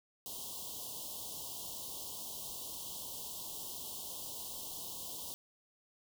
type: band-stop noise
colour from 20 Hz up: white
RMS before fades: -44 dBFS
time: 0.26-5.34 s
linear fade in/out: 0 ms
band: 1100 to 2900 Hz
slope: 96 dB/octave
effects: none